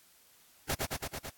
pink noise with echo, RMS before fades -31 dBFS, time 0.69-0.75 s, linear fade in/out 10 ms, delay 110 ms, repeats 5, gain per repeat -2 dB, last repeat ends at 1.3 s, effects white hiss -62 dBFS RMS until 1.37 s + AAC 64 kbps

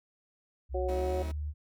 sine tone with pitch glide, 65.41 to 74.7 Hz, C2 to D2, 0 to +30 cents, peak -32 dBFS, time 0.69-1.54 s, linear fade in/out 50 ms, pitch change +230 cents, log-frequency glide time 0.88-1.18 s
harmonic tone, 183.7 Hz, F#3, 12 cents flat, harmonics 2 / 3 / 4, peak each -33 / -34 / -38 dBFS, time 0.74-1.23 s, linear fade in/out 10 ms
20% pulse chord, F# diminished seventh, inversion none, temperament just, 185 / 222 / 266.4 / 319.7 Hz, F#3 / A3 / C4 / Eb4, 0 / +16 / +31 / +47 cents, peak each -42 / -45 / -45 / -39 dBFS, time 0.88-1.32 s, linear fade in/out 10 ms
effects none

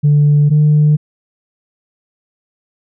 sine tone pair in turn, 146.83 / 150.26 Hz, D3 / D3, 0 / +40 cents, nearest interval unison, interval 40 cents, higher second, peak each -5 dBFS, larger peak neither, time 0.03-0.5 / 0.5-0.97 s, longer neither, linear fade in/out 20 ms, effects tanh soft clip ceiling -4 dBFS

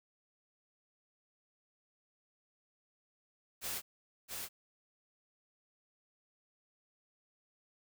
white noise with echo, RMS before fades -39 dBFS, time 3.61-3.82 s, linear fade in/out 50 ms, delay 670 ms, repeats 1, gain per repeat -3 dB, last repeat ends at 4.49 s, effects none

